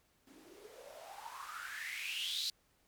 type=noise with band-pass filter sweep; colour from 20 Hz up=blue; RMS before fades=-44 dBFS; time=0.27-2.5 s; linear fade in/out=2 ms; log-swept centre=260 to 4300 Hz; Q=8.7; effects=pink hiss -73 dBFS RMS until 2.87 s